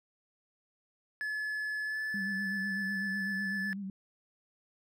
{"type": "tone with pitch glide", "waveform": "triangle", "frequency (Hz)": [1716, 1735.9], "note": ["A6", "A6"], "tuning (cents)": [-44, -24], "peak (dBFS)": -31, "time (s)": [1.21, 3.73], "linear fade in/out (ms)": 0, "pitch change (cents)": 20, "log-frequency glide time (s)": [1.84, 1.99]}
{"type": "tone with vibrato", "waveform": "sine", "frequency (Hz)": 196.4, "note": "G3", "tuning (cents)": 4, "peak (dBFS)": -36, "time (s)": [2.14, 3.9], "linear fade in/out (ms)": 2, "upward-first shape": "sine", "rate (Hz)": 8, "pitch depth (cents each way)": 57}
{"effects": []}